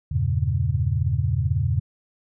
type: chord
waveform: sine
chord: E diminished seventh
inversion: none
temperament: equal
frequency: 82.41 / 98 / 116.54 / 138.59 Hz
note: E2 / G2 / Bb2 / Db3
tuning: 0 / 0 / 0 / 0 cents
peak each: -25 dBFS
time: 0.11-1.8 s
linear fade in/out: 10 ms
effects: none